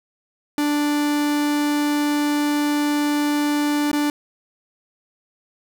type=tone with dropouts; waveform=45% pulse; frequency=293.7 Hz; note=D4; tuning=in tune; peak=-18 dBFS; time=0.58-4.1 s; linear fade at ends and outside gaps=1 ms; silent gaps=3.915-3.93 s; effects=none